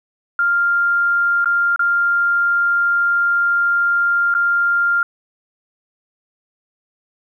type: tone with dropouts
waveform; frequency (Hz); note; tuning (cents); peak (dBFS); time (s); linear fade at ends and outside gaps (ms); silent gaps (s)
sine; 1396.9; F6; 0; -13; 0.39-5.03; 2; 1.445-1.457 / 1.761-1.793 / 4.341-4.349
effects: 9-bit